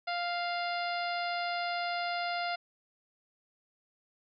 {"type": "harmonic tone", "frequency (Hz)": 698.5, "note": "F5", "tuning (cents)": 0, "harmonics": [1, 2, 3, 4, 5, 6, 7], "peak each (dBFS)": [-33, -38, -40, -44, -46, -45, -45], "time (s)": [0.07, 2.56], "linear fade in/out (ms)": 10, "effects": []}